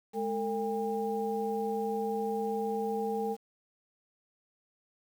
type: tone cluster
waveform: sine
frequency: 210.8 / 451.9 / 804 Hz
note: G#3 / A4 / G5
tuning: +26 / +46 / +44 cents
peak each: -36 / -32 / -35 dBFS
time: 0.13-3.37 s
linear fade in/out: 50 ms
effects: 9-bit